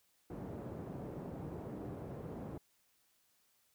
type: band-pass noise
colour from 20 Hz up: pink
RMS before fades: -45 dBFS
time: 0.3-2.58 s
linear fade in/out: 5 ms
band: 110 to 540 Hz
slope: 12 dB/octave
effects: white hiss -74 dBFS RMS until 3.74 s